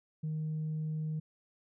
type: tone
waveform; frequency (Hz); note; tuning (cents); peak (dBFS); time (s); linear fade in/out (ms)
sine; 155.56; D#3; 0; -31; 0.23-1.2; 10
effects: tanh soft clip ceiling -30 dBFS